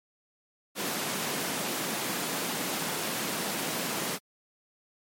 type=high-pass noise; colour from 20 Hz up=pink; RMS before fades=-32 dBFS; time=0.75-4.19 s; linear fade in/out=50 ms; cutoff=170 Hz; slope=24 dB/octave; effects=MP3 64 kbps